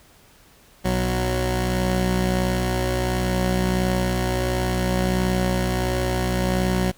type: tone pair together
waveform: 15% pulse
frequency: 61.45 / 185 Hz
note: B1 / F#3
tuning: -8 / 0 cents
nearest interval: octave + perfect fifth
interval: 1908 cents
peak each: -16 / -17 dBFS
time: 0.84-6.92 s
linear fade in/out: 20 ms
effects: pink hiss -53 dBFS RMS until 6.97 s